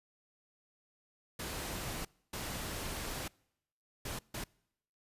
pink noise bursts at uneven times, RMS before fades -40 dBFS, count 4, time 1.39-2.05 / 2.33-3.28 / 4.05-4.19 / 4.34-4.44 s, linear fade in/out 5 ms, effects noise-tail reverb RT60 0.8 s tail -26 dB re dry + resampled to 32000 Hz

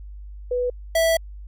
sine / square tone pair in turn, 493.9 / 656.4 Hz, B4 / E5, 0 / -8 cents, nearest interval perfect fourth, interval 492 cents, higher second, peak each -20 / -17 dBFS, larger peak second, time 0.51-0.7 / 0.95-1.17 s, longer second, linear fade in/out 5 ms, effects added 50 Hz sine -35 dBFS peak until 1.47 s

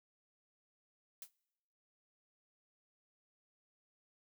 blue noise with exponential decay, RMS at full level -43 dBFS, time 1.22-1.31 s, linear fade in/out 2 ms, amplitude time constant 19 ms, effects noise-tail reverb RT60 1.0 s tail -25 dB re dry

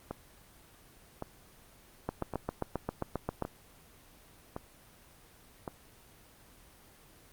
two click trains, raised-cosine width 1 ms, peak -17 / -22 dBFS, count 11 / 6, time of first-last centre 2.09-3.423 / 0.11-5.678 s, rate 7.5 / 0.898 Hz, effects pink hiss -58 dBFS RMS until 7.32 s + Opus 24 kbps

